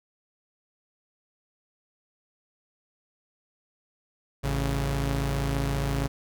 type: tone pair together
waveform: sawtooth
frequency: 55 / 138.59 Hz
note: A1 / C#3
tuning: 0 / 0 cents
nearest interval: octave + major third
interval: 1600 cents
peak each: -24 dBFS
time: 4.43-6.08 s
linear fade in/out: 20 ms
effects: none